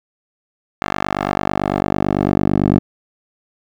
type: tone with band-pass filter sweep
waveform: 10% pulse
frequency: 49 Hz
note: G1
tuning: in tune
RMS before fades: -18 dBFS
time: 0.82-2.79 s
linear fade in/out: 0 ms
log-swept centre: 1300 to 260 Hz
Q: 0.93
effects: none